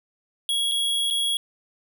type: tone with dropouts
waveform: square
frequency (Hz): 3322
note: G#7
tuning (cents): 0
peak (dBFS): -22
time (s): 0.49-1.37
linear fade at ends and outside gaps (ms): 1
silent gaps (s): 0.714-0.718 / 1.102-1.108
effects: none